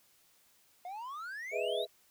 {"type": "exponential sweep", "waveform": "triangle", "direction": "up", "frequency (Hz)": [698.5, 3951], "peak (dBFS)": -38, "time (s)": [0.85, 1.85], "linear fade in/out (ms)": 2}
{"type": "chord", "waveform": "sine", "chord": "E major seventh", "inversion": "first", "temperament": "equal", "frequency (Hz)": [415.3, 493.9, 622.3, 659.3], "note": ["G#4", "B4", "D#5", "E5"], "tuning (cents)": [0, 0, 0, 0], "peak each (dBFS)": -37, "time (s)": [1.51, 1.87], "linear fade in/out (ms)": 50}
{"effects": ["white hiss -67 dBFS RMS until 2.1 s"]}